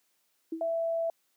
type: tone with exponential decay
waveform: sine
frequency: 325.1 Hz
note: E4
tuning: 24 cents flat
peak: -28 dBFS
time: 0.52-0.75 s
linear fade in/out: 5 ms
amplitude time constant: 49 ms
type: tone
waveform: sine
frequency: 663 Hz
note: E5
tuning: 10 cents sharp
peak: -27 dBFS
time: 0.61-1.1 s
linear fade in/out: 2 ms
effects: white hiss -73 dBFS RMS until 1.36 s + high-pass 200 Hz 12 dB/octave